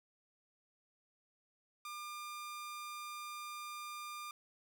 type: tone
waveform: sawtooth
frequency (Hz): 1200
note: D6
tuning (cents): +37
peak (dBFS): -40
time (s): 1.85-4.31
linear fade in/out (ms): 2
effects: none